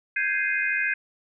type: chord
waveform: sine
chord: Ab major seventh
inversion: third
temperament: equal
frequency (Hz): 1568 / 1661.2 / 2093 / 2489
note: G6 / Ab6 / C7 / Eb7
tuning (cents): 0 / 0 / 0 / 0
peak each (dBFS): -28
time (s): 0.16-0.94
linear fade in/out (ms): 5
effects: none